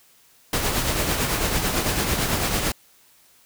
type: noise with tremolo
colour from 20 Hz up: pink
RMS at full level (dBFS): -21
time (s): 0.53-2.72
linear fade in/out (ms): 2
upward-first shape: triangle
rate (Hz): 9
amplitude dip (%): 50
effects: white hiss -56 dBFS RMS until 3.45 s